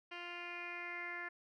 10% pulse tone with low-pass filter sweep, 349.2 Hz, F4, in tune, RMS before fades -45 dBFS, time 0.11-1.29 s, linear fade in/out 10 ms, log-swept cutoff 3000 to 1900 Hz, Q 6.1, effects none

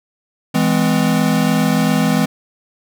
square chord, E augmented, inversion none, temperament equal with one note detuned, 164.81 / 207.7 / 254.9 Hz, E3 / G#3 / B#3, 0 / 0 / -45 cents, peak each -18 dBFS, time 0.54-2.26 s, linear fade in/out 10 ms, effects none

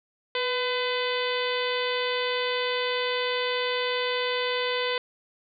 harmonic tone with a mistuned harmonic, 505 Hz, B4, 39 cents sharp, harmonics 1 / 2 / 3 / 4 / 5 / 6 / 7 / 8 / 9, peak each -28 / -33 / -36 / -33 / -37 / -35 / -34 / -41 / -41 dBFS, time 0.35-4.98 s, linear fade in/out 2 ms, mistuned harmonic 1, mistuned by -41 cents, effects none

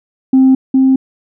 sine tone pair in turn, 263 / 264.2 Hz, C4 / C4, +9 / +17 cents, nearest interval unison, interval 8 cents, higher second, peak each -3 / -5 dBFS, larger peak first, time 0.33-0.55 / 0.74-0.96 s, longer neither, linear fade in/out 5 ms, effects tanh soft clip ceiling -2 dBFS

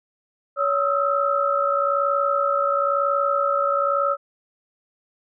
sine tone cluster, 563 / 1272 / 1333 Hz, C#5 / D#6 / E6, +27 / +38 / +19 cents, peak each -22 / -23 / -23 dBFS, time 0.56-4.17 s, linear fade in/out 50 ms, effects none

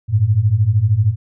sine beating tone pair, 98 / 111 Hz, G2 / A2, 0 / +16 cents, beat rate 13 Hz, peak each -16 / -13 dBFS, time 0.08-1.16 s, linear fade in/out 50 ms, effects none

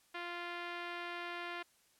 5% pulse tone with low-pass filter, 348 Hz, F4, 6 cents flat, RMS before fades -43 dBFS, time 0.14-1.63 s, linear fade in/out 10 ms, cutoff 2400 Hz, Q 0.85, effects white hiss -70 dBFS RMS until 1.99 s + low-pass 12000 Hz 12 dB/octave

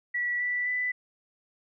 sine tone with pitch steps, 1945 / 1967.6 / 1990.5 Hz, B6 / B6 / B6, -27 / -7 / +13 cents, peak -26 dBFS, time 0.14-0.92 s, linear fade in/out 10 ms, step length 260 ms, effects none

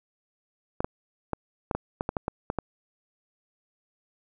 clicks, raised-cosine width 1 ms, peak -13 dBFS, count 11, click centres 0.805 / 0.845 / 1.333 / 1.712 / 1.75 / 2.009 / 2.091 / 2.168 / 2.281 / 2.501 / 2.587 s, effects none

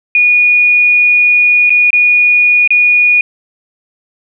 sine tone with dropouts, 2452 Hz, D#7, 26 cents flat, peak -5 dBFS, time 0.15-3.21 s, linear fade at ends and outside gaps 2 ms, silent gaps 1.696-1.703 / 1.905-1.93 / 2.676-2.705 s, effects none

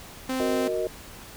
sawtooth tone, 260 Hz, C4, 11 cents flat, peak -22 dBFS, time 0.29-0.68 s, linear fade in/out 5 ms
sine chord, D# minor, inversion first, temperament equal, 370 / 466.2 / 622.3 Hz, F#4 / A#4 / D#5, 0 / 0 / 0 cents, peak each -29 dBFS, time 0.4-0.87 s, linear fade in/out 0 ms
effects pink hiss -44 dBFS RMS until 1.36 s

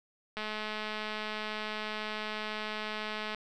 click train, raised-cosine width 0.3 ms, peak -21 dBFS, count 638, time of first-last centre 0.37-3.347 s, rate 214 Hz, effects none

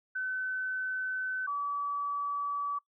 sine tone pair in turn, 1518 / 1146.9 Hz, F#6 / D6, +44 / -41 cents, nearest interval perfect fourth, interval 485 cents, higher first, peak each -31 / -30 dBFS, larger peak second, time 0.15-1.47 / 1.47-2.79 s, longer neither, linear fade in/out 10 ms, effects noise-tail reverb RT60 0.1 s tail -24 dB re dry

